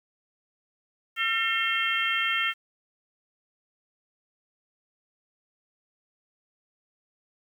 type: harmonic tone with a mistuned harmonic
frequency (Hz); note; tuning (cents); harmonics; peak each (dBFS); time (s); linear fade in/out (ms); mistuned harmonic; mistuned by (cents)
452.6; A4; +49; 3 / 4 / 5 / 6 / 7; -30 / -30 / -30 / -30 / -30; 1.16-2.54; 50; 5; -89
effects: 9-bit